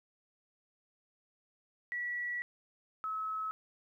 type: tone pair in turn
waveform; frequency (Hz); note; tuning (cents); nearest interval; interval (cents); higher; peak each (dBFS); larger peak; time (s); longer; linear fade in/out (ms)
sine; 1941 / 1290.2; B6 / E6; -31 / -38; perfect fifth; 707; first; -34 / -34; neither; 1.92-2.42 / 3.04-3.51; first; 0
effects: 12-bit